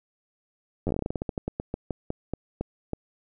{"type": "slowing click train", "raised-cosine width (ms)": 2, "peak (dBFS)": -15, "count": 23, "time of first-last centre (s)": [0.87, 2.933], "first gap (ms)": 10, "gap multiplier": 1.18, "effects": []}